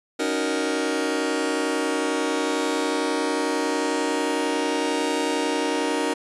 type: chord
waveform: sawtooth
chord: D# minor seventh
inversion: third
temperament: just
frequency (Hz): 280 / 311.1 / 373.4 / 466.7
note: C#4 / D#4 / F#4 / A#4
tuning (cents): +18 / 0 / +16 / +2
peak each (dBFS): -24 / -23 / -26 / -23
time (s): 0.19-6.14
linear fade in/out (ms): 10
effects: resampled to 24000 Hz